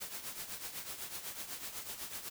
white noise with tremolo, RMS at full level -41 dBFS, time 0-2.3 s, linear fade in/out 20 ms, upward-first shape triangle, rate 8 Hz, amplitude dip 70%, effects none

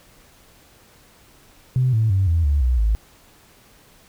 sine tone with pitch steps, 128 / 110.79 / 95.89 / 83 / 71.84 / 62.18 / 53.82 Hz, C3 / A2 / G2 / E2 / D2 / B1 / A1, -38 / +12 / -38 / +12 / -38 / +12 / -38 cents, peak -14 dBFS, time 1.76-2.95 s, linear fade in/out 0 ms, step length 170 ms, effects tanh soft clip ceiling -10 dBFS + pink hiss -52 dBFS RMS until 4.08 s

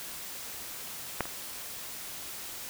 clicks, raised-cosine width 0.5 ms, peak -12 / -25 dBFS, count 2, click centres 1.207 / 1.255 s, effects white hiss -41 dBFS RMS until 2.69 s

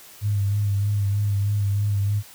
sine tone with vibrato, 101.6 Hz, G#2, 38 cents flat, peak -19 dBFS, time 0.21-2.23 s, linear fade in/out 50 ms, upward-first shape sine, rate 3.2 Hz, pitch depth 35 cents each way, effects white hiss -46 dBFS RMS until 2.34 s

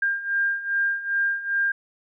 sine beating tone pair, 1600 / 1602.5 Hz, G6 / G6, +35 / +38 cents, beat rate 2.5 Hz, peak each -27 / -23 dBFS, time 0.02-1.72 s, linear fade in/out 5 ms, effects none

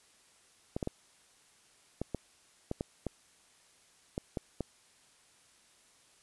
clicks, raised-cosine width 2 ms, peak -20 dBFS, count 11, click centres 0.765 / 0.828 / 0.874 / 2.016 / 2.147 / 2.714 / 2.809 / 3.067 / 4.179 / 4.372 / 4.607 s, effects white hiss -64 dBFS RMS until 6.22 s + resampled to 24000 Hz

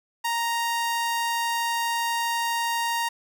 sawtooth tone, 932.3 Hz, A#5, in tune, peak -20 dBFS, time 0.24-3.09 s, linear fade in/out 10 ms, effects none

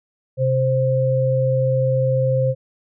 sine tone pair together, 130 / 524.2 Hz, C3 / C5, -11 / +3 cents, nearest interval 2 octaves, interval 2414 cents, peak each -18 dBFS, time 0.37-2.55 s, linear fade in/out 50 ms, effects none

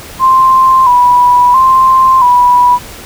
sine tone with vibrato, 1014 Hz, B5, 45 cents sharp, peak -3 dBFS, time 0.19-2.79 s, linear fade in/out 50 ms, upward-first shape square, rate 0.74 Hz, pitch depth 56 cents each way, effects pink hiss -29 dBFS RMS until 3.05 s

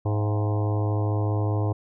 harmonic tone with a mistuned harmonic, 104.8 Hz, G#2, 16 cents sharp, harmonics 1 / 3 / 4 / 5 / 6 / 7 / 8 / 9 / 10, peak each -22 / -32 / -34 / -36 / -38 / -39 / -40 / -41 / -42 dBFS, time 0.05-1.73 s, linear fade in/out 10 ms, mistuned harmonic 6, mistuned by +83 cents, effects none

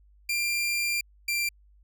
sawtooth tone pair in turn, 2382 / 2367 Hz, D7 / D7, +24 / +13 cents, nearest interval unison, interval 11 cents, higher first, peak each -22 / -22 dBFS, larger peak neither, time 0.29-1.01 / 1.28-1.49 s, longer first, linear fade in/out 5 ms, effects added 50 Hz sine -55 dBFS peak until 1.83 s

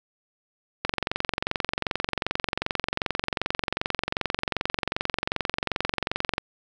click train, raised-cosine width 0.3 ms, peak -8 dBFS, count 126, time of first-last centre 0.85-6.381 s, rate 22.6 Hz, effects none

